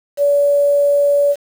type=tone with quantisation; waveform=sine; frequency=572 Hz; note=D5; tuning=46 cents flat; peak=-10 dBFS; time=0.17-1.36 s; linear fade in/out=50 ms; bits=6; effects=none